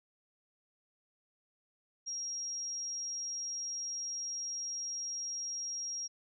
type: tone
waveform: sine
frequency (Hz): 5620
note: F8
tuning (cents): +10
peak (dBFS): -36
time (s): 2.06-6.08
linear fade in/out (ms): 20
effects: none